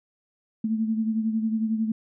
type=beating tone pair; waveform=sine; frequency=220 / 231 Hz; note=A3 / A#3; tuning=0 / -16 cents; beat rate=11 Hz; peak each=-23 / -31 dBFS; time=0.64-1.92 s; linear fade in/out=5 ms; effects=none